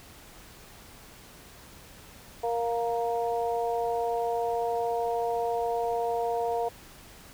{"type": "harmonic tone", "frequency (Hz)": 233.7, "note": "A#3", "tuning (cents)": 5, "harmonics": [2, 3, 4], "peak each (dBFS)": [-29, -29, -35], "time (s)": [2.43, 6.69], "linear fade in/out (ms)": 10, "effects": ["pink hiss -50 dBFS RMS until 7.33 s"]}